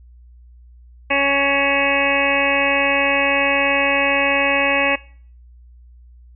harmonic tone with a mistuned harmonic, 278.7 Hz, C#4, 9 cents sharp, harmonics 1 / 2 / 3 / 4 / 6 / 7 / 8 / 9 / 10, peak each -26 / -21 / -25 / -25 / -26 / -24 / -22 / -21 / -27 dBFS, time 1.1-4.96 s, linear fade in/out 10 ms, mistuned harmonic 9, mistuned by +37 cents, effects noise-tail reverb RT60 0.5 s tail -22 dB re dry + added 60 Hz sine -42 dBFS peak until 6.35 s

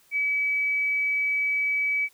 sine tone, 2286 Hz, D7, 47 cents flat, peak -22 dBFS, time 0.11-2.09 s, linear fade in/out 50 ms, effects white hiss -60 dBFS RMS until 2.13 s

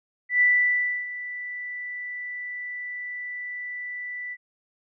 sine tone with ADSR envelope, 1975.5 Hz, B6, in tune, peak -15 dBFS, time 0.29-4.37 s, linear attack 120 ms, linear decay 650 ms, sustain -16 dB, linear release 47 ms, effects none

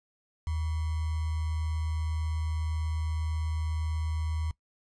sine tone with sample-and-hold, 79.1 Hz, D#2, 29 cents sharp, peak -28 dBFS, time 0.47-4.51 s, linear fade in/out 0 ms, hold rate 1050 Hz, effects noise-tail reverb RT60 0.1 s tail -20 dB re dry + resampled to 22050 Hz

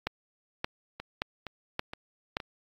two click trains, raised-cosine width 0.3 ms, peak -22 / -13 dBFS, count 4 / 5, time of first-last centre 1-2.402 / 0.07-2.369 s, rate 2.14 / 1.74 Hz, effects AAC 32 kbps

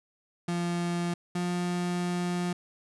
35% pulse tone pair in turn, 173.2 / 176.94 Hz, F3 / F3, -14 / +23 cents, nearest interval unison, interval 37 cents, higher second, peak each -26 dBFS, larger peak neither, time 0.48-1.14 / 1.35-2.53 s, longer second, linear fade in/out 5 ms, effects resampled to 24000 Hz

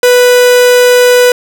45% pulse tone, 493.9 Hz, B4, in tune, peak -3 dBFS, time 0.03-1.32 s, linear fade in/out 2 ms, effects none

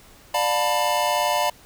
square chord, B half-diminished seventh, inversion first, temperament just, 592.7 / 711.2 / 889 / 987.8 Hz, D5 / F5 / A5 / B5, +16 / +31 / +18 / 0 cents, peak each -26 dBFS, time 0.34-1.5 s, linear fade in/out 5 ms, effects pink hiss -50 dBFS RMS until 1.65 s

